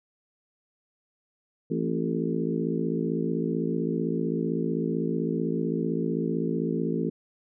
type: harmonic tone with a mistuned harmonic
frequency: 55.7 Hz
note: A1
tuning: 22 cents sharp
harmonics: 3 / 4 / 5 / 6 / 7 / 8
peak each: -30 / -31 / -32 / -33 / -33 / -34 dBFS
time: 1.7-7.1 s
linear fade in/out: 10 ms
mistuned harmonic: 5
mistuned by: -58 cents
effects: none